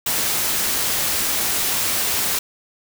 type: noise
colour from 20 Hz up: white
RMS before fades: -21 dBFS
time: 0.06-2.39 s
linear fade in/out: 5 ms
effects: none